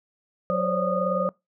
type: tone cluster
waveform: sine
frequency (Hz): 184.4 / 523 / 544 / 581 / 1232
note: F#3 / C5 / C#5 / D5 / D#6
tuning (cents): -6 / -1 / -33 / -19 / -17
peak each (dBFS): -28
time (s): 0.5-1.29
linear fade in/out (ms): 0
effects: noise-tail reverb RT60 0.2 s tail -24 dB re dry